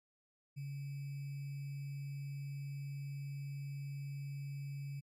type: tone with sample-and-hold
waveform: sine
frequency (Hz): 140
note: C#3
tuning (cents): +18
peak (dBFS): -40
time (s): 0.56-5.01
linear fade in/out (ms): 20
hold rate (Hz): 2450
effects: MP3 64 kbps